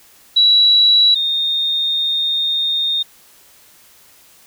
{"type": "tone pair in turn", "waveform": "sine", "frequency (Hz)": [3914, 3672], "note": ["B7", "A#7"], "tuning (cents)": [-16, -27], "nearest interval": "minor second", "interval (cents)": 111, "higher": "first", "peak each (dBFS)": [-8, -15], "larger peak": "first", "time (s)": [[0.36, 1.15], [1.15, 3.03]], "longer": "second", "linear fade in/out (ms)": 10, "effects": ["white hiss -48 dBFS RMS until 4.46 s"]}